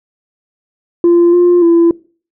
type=tone with pitch steps; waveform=sine; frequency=344.6 / 352 / 337.4 Hz; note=F4 / F4 / E4; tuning=-23 / +14 / +40 cents; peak=-3 dBFS; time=1.04-1.91 s; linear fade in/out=2 ms; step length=290 ms; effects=noise-tail reverb RT60 0.4 s tail -23 dB re dry + tanh soft clip ceiling -3 dBFS